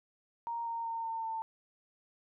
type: tone with pitch steps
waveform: sine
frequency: 932.3 / 923.2 / 914.2 / 905.2 / 896.4 Hz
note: A#5 / A#5 / A#5 / A5 / A5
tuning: 0 / -17 / -34 / +49 / +32 cents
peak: -34 dBFS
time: 0.47-1.42 s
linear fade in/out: 0 ms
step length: 190 ms
effects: none